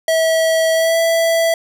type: tone with pitch glide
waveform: square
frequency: 648 to 661.2 Hz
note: E5 to E5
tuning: -30 to +5 cents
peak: -13 dBFS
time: 0.08-1.54 s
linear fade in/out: 2 ms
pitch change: +35 cents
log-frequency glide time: 0.73-0.98 s
effects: none